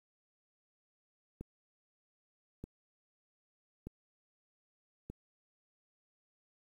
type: click train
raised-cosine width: 3 ms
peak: -30 dBFS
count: 4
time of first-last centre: 1.41-5.1 s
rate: 0.813 Hz
effects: 10-bit